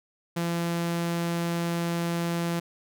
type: tone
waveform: sawtooth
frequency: 170.1 Hz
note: F3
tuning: 45 cents flat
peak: -22 dBFS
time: 0.36-2.6 s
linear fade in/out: 10 ms
effects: none